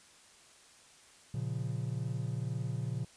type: chord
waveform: triangle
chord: Bb minor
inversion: none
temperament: equal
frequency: 116.54 / 138.59 / 174.61 Hz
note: Bb2 / Db3 / F3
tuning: 0 / 0 / 0 cents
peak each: -34 / -35 / -40 dBFS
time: 1.34-3.05 s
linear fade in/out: 5 ms
effects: white hiss -59 dBFS RMS until 3.16 s + resampled to 22050 Hz